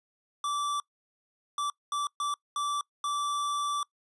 square tone bursts at uneven times, 1163 Hz, D6, 17 cents flat, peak -29 dBFS, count 6, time 0.44-0.8 / 1.58-1.7 / 1.92-2.07 / 2.2-2.34 / 2.56-2.81 / 3.04-3.83 s, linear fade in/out 2 ms, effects noise-tail reverb RT60 0.1 s tail -23 dB re dry + resampled to 24000 Hz

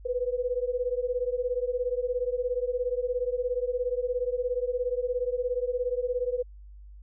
sine beating tone pair, 487 / 504 Hz, B4 / B4, -24 / +35 cents, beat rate 17 Hz, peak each -29 dBFS, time 0.05-6.43 s, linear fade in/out 10 ms, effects added 50 Hz sine -44 dBFS peak until 7.02 s

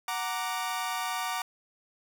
sawtooth chord, Gb augmented, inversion none, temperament equal, 740 / 932.3 / 1174.7 Hz, Gb5 / Bb5 / D6, 0 / 0 / 0 cents, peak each -31 dBFS, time 0.08-1.42 s, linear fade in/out 2 ms, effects none

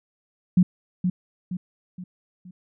sine tone with echo, 181.2 Hz, F#3, 36 cents flat, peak -12 dBFS, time 0.57-0.63 s, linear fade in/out 5 ms, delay 470 ms, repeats 4, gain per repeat -7 dB, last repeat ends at 2.51 s, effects none

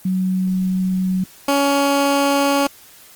sine / 15% pulse tone pair in turn, 186.3 / 280.3 Hz, F#3 / C#4, +12 / +19 cents, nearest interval perfect fifth, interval 707 cents, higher second, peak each -16 / -8 dBFS, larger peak second, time 0.05-1.24 / 1.48-2.67 s, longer neither, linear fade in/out 5 ms, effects white hiss -45 dBFS RMS until 3.15 s + Opus 24 kbps

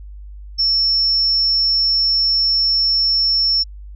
sine tone, 5400 Hz, E8, 41 cents sharp, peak -13 dBFS, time 0.58-3.64 s, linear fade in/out 20 ms, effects added 50 Hz sine -32 dBFS peak until 3.95 s

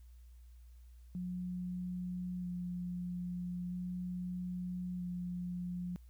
sine tone with vibrato, 179.1 Hz, F3, 44 cents sharp, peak -37 dBFS, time 1.15-5.96 s, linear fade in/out 0 ms, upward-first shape square, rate 0.39 Hz, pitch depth 11 cents each way, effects added 60 Hz sine -53 dBFS peak until 6.09 s + white hiss -75 dBFS RMS until 6.09 s

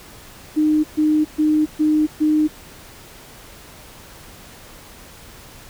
sine tone bursts, 306.2 Hz, D#4, 28 cents flat, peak -13 dBFS, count 5, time 0.56-2.48 s, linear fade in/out 20 ms, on 280 ms, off 130 ms, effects pink hiss -42 dBFS RMS until 5.69 s

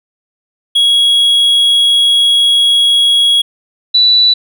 triangle / sine tone pair in turn, 3322 / 3960 Hz, G#7 / B7, 0 / +4 cents, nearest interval minor third, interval 304 cents, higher second, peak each -5 dBFS, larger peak neither, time 0.75-3.42 / 3.94-4.34 s, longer first, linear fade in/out 10 ms, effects none

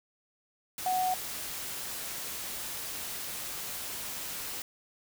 sine tone in noise, 740 Hz, F#5, in tune, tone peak -26 dBFS, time 0.86-1.14 s, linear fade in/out 2 ms, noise white, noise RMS -38 dBFS, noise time 0.78-4.62 s, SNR +9 dB, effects none

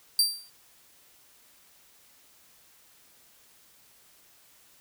sawtooth tone with exponential decay, 4699 Hz, D8, in tune, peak -14 dBFS, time 0.19-0.5 s, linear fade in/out 2 ms, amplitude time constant 67 ms, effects white hiss -59 dBFS RMS until 4.8 s

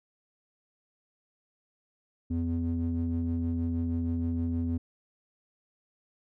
triangle ring-modulated tone, 82.41 Hz, E2, in tune, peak -22 dBFS, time 2.3-4.78 s, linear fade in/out 10 ms, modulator 168 Hz, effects none

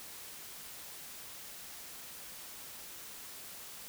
silence, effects white hiss -48 dBFS RMS until 3.88 s

